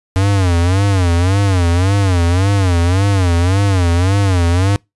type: tone with vibrato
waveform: square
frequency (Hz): 92.5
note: F#2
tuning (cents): 0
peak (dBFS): -11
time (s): 0.16-4.76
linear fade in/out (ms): 0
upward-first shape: sine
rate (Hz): 1.8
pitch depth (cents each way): 150
effects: noise-tail reverb RT60 0.2 s tail -26 dB re dry + resampled to 24000 Hz